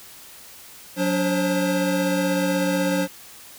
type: tone cluster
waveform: square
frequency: 182.4 / 288 / 531 Hz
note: F#3 / D4 / C5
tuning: -24 / -34 / +25 cents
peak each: -25 dBFS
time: 0.96-3.08 s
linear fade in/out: 50 ms
effects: white hiss -44 dBFS RMS until 3.58 s